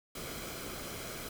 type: noise with comb filter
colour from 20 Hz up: pink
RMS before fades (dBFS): -42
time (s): 0.15-1.29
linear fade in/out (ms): 5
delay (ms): 1.1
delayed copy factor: -0.5
effects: none